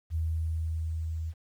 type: tone with level ramp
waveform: sine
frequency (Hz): 80.6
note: E2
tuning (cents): -38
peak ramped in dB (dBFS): -26 to -31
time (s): 0.1-1.34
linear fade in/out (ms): 50
effects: 10-bit